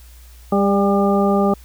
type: harmonic tone with a mistuned harmonic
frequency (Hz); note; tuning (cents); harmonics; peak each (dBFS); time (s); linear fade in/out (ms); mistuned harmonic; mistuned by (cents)
200; G3; +35; 1 / 2 / 3 / 4 / 6; -16 / -19 / -21 / -22 / -24; 0.52-1.54; 5; 3; -21
effects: added 60 Hz sine -40 dBFS peak until 1.64 s + white hiss -50 dBFS RMS until 1.64 s